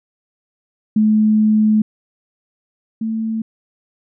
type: tone pair in turn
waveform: sine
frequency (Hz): 215 / 222.3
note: A3 / A3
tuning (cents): -40 / +18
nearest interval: minor second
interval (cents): 58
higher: second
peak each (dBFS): -10 / -18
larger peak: first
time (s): 0.96-1.82 / 3.01-3.42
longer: first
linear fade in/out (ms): 5
effects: none